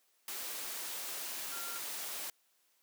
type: tone in noise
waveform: sine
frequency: 1384 Hz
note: F6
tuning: 16 cents flat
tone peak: -46 dBFS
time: 1.52-1.78 s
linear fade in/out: 2 ms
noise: white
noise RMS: -41 dBFS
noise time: 0.28-2.3 s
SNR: -8 dB
effects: white hiss -73 dBFS RMS until 2.82 s + high-pass 300 Hz 12 dB/octave